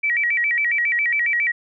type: tone with vibrato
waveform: sine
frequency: 2100 Hz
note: C7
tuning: 6 cents sharp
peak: -17 dBFS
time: 0.03-1.52 s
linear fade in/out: 10 ms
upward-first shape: square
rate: 7.3 Hz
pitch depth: 170 cents each way
effects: none